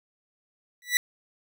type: tone with exponential growth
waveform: sawtooth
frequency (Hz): 1964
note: B6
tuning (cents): -10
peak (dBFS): -12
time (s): 0.82-0.97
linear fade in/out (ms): 1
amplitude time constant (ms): 31
effects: none